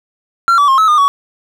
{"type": "tone with pitch steps", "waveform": "triangle", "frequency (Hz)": [1369, 1149, 1069, 1293, 1216, 1126], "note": ["F6", "D6", "C6", "E6", "D#6", "C#6"], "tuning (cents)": [-35, -38, 37, -34, -40, 27], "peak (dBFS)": -5, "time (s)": [0.48, 1.08], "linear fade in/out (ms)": 0, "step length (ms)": 100, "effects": []}